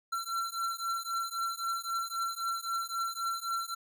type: beating tone pair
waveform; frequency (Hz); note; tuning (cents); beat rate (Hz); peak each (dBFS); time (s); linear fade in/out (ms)
square; 1354 / 1357.8; E6 / F6; +46 / -49; 3.8; -36 / -36; 0.12-3.75; 10
effects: none